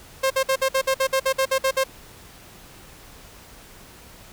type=tone bursts; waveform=sawtooth; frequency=532 Hz; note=C5; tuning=29 cents sharp; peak=-14 dBFS; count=13; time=0.23-1.84 s; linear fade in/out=10 ms; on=74 ms; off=54 ms; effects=pink hiss -46 dBFS RMS until 4.32 s